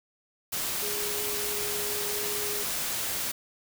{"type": "tone in noise", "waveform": "sine", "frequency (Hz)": 415.3, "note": "G#4", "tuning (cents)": 0, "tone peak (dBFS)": -36, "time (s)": [0.82, 2.64], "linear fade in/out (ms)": 10, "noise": "white", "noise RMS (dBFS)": -31, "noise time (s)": [0.52, 3.32], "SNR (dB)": -8, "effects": []}